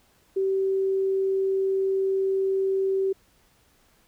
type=tone; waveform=sine; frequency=385.4 Hz; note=G4; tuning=29 cents flat; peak=-21 dBFS; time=0.36-3.13 s; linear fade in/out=10 ms; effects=pink hiss -62 dBFS RMS until 4.07 s